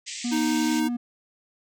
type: band-pass noise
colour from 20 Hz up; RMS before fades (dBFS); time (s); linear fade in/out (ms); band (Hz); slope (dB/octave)
white; -36; 0.06-0.81; 20; 1900 to 8100; 96
type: tone with vibrato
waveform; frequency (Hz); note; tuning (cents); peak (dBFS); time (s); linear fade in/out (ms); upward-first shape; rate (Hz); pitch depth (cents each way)
triangle; 240; B3; -49; -23; 0.24-0.97; 10; triangle; 4.9; 14
type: tone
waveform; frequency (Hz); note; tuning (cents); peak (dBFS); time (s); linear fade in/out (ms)
square; 311.1; D#4; 0; -24; 0.31-0.89; 20
effects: none